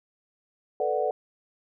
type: chord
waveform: sine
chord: B minor seventh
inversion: third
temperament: equal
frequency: 440 / 493.9 / 587.3 / 740 Hz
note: A4 / B4 / D5 / F#5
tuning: 0 / 0 / 0 / 0 cents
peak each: -29 dBFS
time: 0.8-1.11 s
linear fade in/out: 2 ms
effects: none